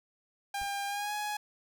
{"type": "tone with pitch glide", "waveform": "sawtooth", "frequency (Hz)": [801, 836.5], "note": ["G5", "G#5"], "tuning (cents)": [37, 12], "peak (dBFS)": -29, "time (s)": [0.54, 1.37], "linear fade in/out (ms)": 5, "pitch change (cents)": 75, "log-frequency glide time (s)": [0.87, 1.13]}
{"type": "noise with exponential decay", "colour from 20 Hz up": "brown", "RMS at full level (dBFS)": -42, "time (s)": [0.61, 0.71], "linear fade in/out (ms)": 5, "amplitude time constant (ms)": 20}
{"effects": []}